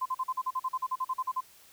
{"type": "tone bursts", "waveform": "sine", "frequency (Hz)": 1033, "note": "C6", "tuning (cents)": -22, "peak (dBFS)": -27, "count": 16, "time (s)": [0.01, 1.408], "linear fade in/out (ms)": 10, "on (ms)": 48, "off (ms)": 42, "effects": ["white hiss -57 dBFS RMS until 1.72 s"]}